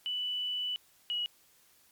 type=tone pair in turn; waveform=sine; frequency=2975 / 2915 Hz; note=F#7 / F#7; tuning=+9 / -26 cents; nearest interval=unison; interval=35 cents; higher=first; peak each=-31 / -30 dBFS; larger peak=second; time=0.06-0.76 / 1.1-1.26 s; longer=first; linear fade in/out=0 ms; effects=white hiss -64 dBFS RMS until 1.91 s + MP3 96 kbps